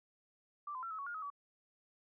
sine tone with pitch steps, 1173 / 1023 / 1351 / 1286 / 1118 / 1420 / 1272 / 1142 Hz, D6 / C6 / E6 / E6 / C#6 / F6 / D#6 / D6, -2 / -39 / +42 / -43 / +14 / +28 / +38 / -49 cents, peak -40 dBFS, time 0.67-1.302 s, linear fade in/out 5 ms, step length 79 ms, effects none

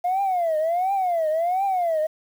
sine tone with vibrato, 699 Hz, F5, 1 cent sharp, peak -18 dBFS, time 0.04-2.07 s, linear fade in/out 10 ms, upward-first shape triangle, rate 1.4 Hz, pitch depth 240 cents each way, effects tanh soft clip ceiling -17 dBFS + 8-bit

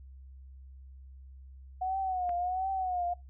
sine tone with vibrato, 736 Hz, F#5, 9 cents flat, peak -29 dBFS, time 1.81-3.14 s, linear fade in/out 10 ms, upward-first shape triangle, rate 1.4 Hz, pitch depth 96 cents each way
click, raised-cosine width 0.5 ms, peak -32 dBFS, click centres 2.293 s
effects noise-tail reverb RT60 0.2 s tail -21 dB re dry + added 66 Hz sine -47 dBFS peak until 3.29 s

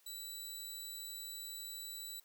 15% pulse tone, 3951 Hz, B7, in tune, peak -37 dBFS, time 0.06-2.2 s, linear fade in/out 5 ms, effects white hiss -69 dBFS RMS until 2.24 s + high-pass 300 Hz 12 dB/octave

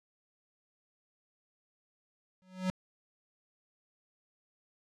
square tone with exponential growth, 185.6 Hz, F#3, 6 cents sharp, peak -27 dBFS, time 2.42-2.7 s, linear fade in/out 0 ms, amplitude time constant 59 ms, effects low-pass 7000 Hz 12 dB/octave

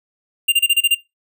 square tone bursts, 2794 Hz, F7, in tune, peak -11 dBFS, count 7, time 0.48-0.949 s, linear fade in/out 10 ms, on 43 ms, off 28 ms, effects noise-tail reverb RT60 0.2 s tail -20 dB re dry

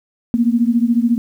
sine beating tone pair, 230.5 / 244.5 Hz, A#3 / B3, -19 / -17 cents, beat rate 14 Hz, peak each -14 / -16 dBFS, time 0.34-1.18 s, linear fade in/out 0 ms, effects 8-bit

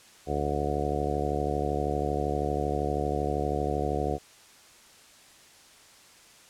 harmonic tone, 72.7 Hz, D2, 17 cents flat, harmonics 1 / 2 / 3 / 4 / 5 / 6 / 7 / 8 / 9 / 10, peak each -33 / -35 / -39 / -36 / -35 / -33 / -35 / -39 / -39 / -33 dBFS, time 0.26-4.19 s, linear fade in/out 50 ms, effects white hiss -54 dBFS RMS until 6.49 s + low-pass 9000 Hz 12 dB/octave

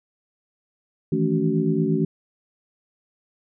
sine tone cluster, 158.3 / 167 / 216.9 / 281.5 / 377.3 Hz, D#3 / E3 / A3 / C#4 / F#4, +30 / +23 / -25 / +27 / +34 cents, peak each -25 dBFS, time 1.12-2.05 s, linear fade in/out 5 ms, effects none

